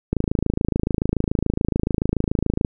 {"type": "click train", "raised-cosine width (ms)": 3, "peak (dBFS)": -6, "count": 69, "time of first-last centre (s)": [0.13, 2.649], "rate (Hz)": 27, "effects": []}